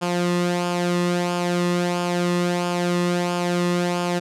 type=tone with flanger; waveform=sawtooth; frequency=176 Hz; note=F3; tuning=14 cents sharp; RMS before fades=-22 dBFS; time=0.01-4.2 s; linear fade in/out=20 ms; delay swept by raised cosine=0.5 to 1.33 ms; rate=1.5 Hz; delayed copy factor=-0.55; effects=low-pass 9000 Hz 12 dB/octave